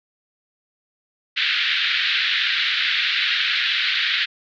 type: band-pass noise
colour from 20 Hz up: white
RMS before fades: -21 dBFS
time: 1.36-4.26 s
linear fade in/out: 20 ms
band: 1500 to 4000 Hz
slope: 48 dB/octave
effects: none